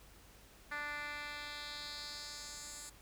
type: tone with band-pass filter sweep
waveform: 10% pulse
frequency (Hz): 293.7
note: D4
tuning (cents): 0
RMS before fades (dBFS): -45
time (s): 0.71-2.9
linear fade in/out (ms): 10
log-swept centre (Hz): 1800 to 8400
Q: 2.1
effects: added 50 Hz sine -62 dBFS peak until 3.01 s + pink hiss -61 dBFS RMS until 3.01 s